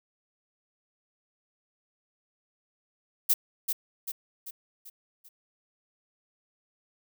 violet noise with echo, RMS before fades -22 dBFS, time 3.29-3.34 s, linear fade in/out 10 ms, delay 390 ms, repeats 5, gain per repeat -6 dB, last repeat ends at 5.29 s, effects none

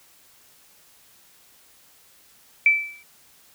sine tone with exponential decay, 2322 Hz, D7, 20 cents flat, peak -10 dBFS, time 2.66-3.03 s, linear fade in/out 2 ms, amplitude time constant 80 ms, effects white hiss -55 dBFS RMS until 3.54 s

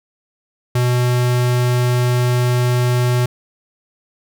square tone, 123.47 Hz, B2, in tune, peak -14 dBFS, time 0.75-3.26 s, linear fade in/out 5 ms, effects none

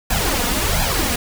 pink noise with flanger, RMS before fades -19 dBFS, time 0.1-1.16 s, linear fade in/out 5 ms, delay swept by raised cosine 1.2 to 4.2 ms, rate 1.4 Hz, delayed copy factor +0.8, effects none

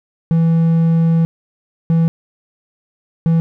triangle tone bursts at uneven times, 164.81 Hz, E3, in tune, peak -8 dBFS, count 3, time 0.31-1.25 / 1.9-2.08 / 3.26-3.4 s, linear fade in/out 0 ms, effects none

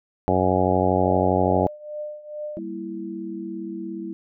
harmonic tone, 92.5 Hz, F#2, in tune, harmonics 1 / 2 / 3 / 4 / 5 / 6 / 7 / 8 / 9, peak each -26 / -26 / -26 / -26 / -26 / -26 / -26 / -26 / -26 dBFS, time 0.28-1.67 s, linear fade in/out 0 ms
sine tone with tremolo, 600 Hz, D5, 37 cents sharp, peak -27 dBFS, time 1.03-2.59 s, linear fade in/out 5 ms, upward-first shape triangle, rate 2.3 Hz, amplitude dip 85%
sine chord, E diminished, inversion first, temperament equal, 196 / 233.1 / 329.6 Hz, G3 / Bb3 / E4, 0 / 0 / 0 cents, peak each -34 / -37 / -31 dBFS, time 2.57-4.13 s, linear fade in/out 0 ms
effects none

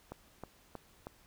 click train, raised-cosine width 1 ms, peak -28 dBFS, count 4, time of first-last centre 0.12-1.069 s, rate 3.16 Hz, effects pink hiss -64 dBFS RMS until 1.26 s

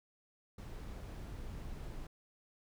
brown noise, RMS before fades -45 dBFS, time 0.58-2.07 s, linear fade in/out 5 ms, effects none

